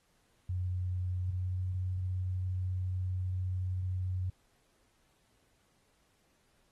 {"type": "tone with pitch glide", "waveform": "sine", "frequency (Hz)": [91, 92.11], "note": ["F#2", "F#2"], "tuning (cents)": [-28, -7], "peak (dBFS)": -31, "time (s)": [0.49, 4.3], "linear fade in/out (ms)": 5, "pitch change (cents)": 21, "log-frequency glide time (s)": [1.24, 1.63], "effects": ["pink hiss -72 dBFS RMS until 6.71 s", "AAC 32 kbps"]}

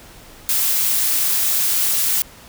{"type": "noise", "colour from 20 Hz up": "blue", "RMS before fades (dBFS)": -18, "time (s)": [0.49, 2.22], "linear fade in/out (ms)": 0, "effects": ["pink hiss -43 dBFS RMS until 2.48 s"]}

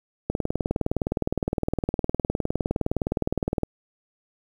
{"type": "click train", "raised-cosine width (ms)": 2, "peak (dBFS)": -10, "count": 66, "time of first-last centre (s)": [0.3, 3.633], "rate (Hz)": 19.5, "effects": ["8-bit"]}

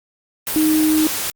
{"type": "tone in noise", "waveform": "sine", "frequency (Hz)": 311.1, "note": "D#4", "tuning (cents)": 0, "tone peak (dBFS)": -13, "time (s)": [0.56, 1.07], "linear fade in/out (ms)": 0, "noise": "white", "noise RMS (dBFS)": -23, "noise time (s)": [0.47, 1.3], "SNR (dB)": 7, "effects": ["Opus 32 kbps"]}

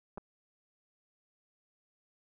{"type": "clicks", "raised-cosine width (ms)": 1, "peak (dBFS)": -29, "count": 2, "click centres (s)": [0.175, 0.18], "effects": []}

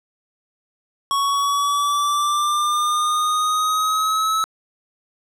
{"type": "linear sweep", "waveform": "square", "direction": "up", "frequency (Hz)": [1108.7, 1300], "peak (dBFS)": -18, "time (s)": [1.11, 4.44], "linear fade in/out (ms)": 0, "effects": ["low-pass 12000 Hz 12 dB/octave"]}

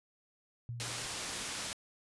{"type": "tone with exponential decay", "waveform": "sine", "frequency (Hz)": 118.8, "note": "A#2", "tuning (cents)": 33, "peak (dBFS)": -36, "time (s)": [0.69, 1.52], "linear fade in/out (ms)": 0, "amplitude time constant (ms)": 180}
{"type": "low-pass noise", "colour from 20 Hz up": "white", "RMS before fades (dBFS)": -40, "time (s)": [0.8, 1.73], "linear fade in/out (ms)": 0, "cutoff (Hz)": 8100, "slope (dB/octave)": 12}
{"effects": ["resampled to 24000 Hz"]}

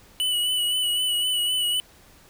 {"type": "tone with vibrato", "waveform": "square", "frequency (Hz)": 2960, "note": "F#7", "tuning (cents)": 0, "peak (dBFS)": -22, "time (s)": [0.2, 1.8], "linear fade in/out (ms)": 0, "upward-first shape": "sine", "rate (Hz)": 3.9, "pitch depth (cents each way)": 33, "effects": ["pink hiss -53 dBFS RMS until 2.29 s"]}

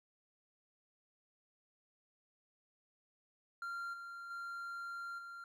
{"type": "tone with level steps", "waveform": "triangle", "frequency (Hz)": 1385, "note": "F6", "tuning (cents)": -15, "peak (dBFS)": [-38, -44, -40, -45], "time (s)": [3.62, 5.44], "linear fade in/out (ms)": 2, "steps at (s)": [3.93, 4.3, 5.18], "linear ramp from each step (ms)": 10, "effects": []}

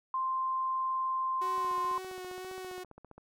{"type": "tone", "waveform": "sine", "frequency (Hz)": 1046.5, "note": "C6", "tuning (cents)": 0, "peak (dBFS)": -29, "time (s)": [0.14, 1.98], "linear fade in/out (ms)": 2}
{"type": "tone with vibrato", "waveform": "sawtooth", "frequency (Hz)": 370, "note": "F#4", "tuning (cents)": 0, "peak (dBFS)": -36, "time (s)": [1.41, 2.84], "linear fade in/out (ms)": 10, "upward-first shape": "sine", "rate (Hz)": 2, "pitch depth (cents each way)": 20}
{"type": "click train", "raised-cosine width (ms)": 1, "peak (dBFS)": -36, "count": 25, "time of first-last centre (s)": [1.58, 3.18], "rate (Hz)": 15}
{"effects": []}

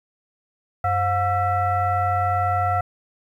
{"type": "tone with frequency modulation", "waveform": "sine", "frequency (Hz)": 717, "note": "F5", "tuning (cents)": 45, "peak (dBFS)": -18, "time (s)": [0.84, 2.81], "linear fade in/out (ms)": 5, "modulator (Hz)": 622, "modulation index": 1.1, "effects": ["9-bit"]}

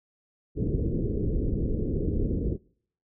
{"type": "low-pass noise", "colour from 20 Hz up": "pink", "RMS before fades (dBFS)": -27, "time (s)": [0.55, 2.58], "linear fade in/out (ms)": 50, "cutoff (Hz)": 460, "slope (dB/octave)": 48, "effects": ["noise-tail reverb RT60 0.6 s tail -25 dB re dry"]}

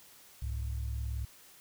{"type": "tone pair together", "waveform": "sine", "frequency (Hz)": [66.6, 105.42], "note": ["C2", "G#2"], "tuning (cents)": [31, 26], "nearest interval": "minor sixth", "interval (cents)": 795, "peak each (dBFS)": [-33, -38], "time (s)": [0.42, 1.25], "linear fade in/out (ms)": 5, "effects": ["tanh soft clip ceiling -26 dBFS", "white hiss -57 dBFS RMS until 1.6 s"]}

